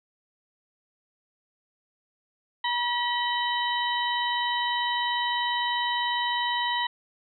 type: harmonic tone with a mistuned harmonic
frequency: 963 Hz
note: B5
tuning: 44 cents flat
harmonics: 1 / 2 / 3 / 4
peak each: -27 / -30 / -32 / -33 dBFS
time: 2.64-6.87 s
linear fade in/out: 5 ms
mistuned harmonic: 3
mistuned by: +90 cents
effects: none